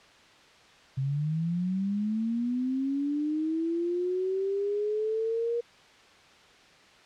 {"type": "linear sweep", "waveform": "sine", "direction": "up", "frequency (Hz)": [130.81, 475.3], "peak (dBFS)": -26, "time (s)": [0.97, 5.61], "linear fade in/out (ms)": 10, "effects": ["white hiss -55 dBFS RMS until 7.05 s", "low-pass 4000 Hz 12 dB/octave"]}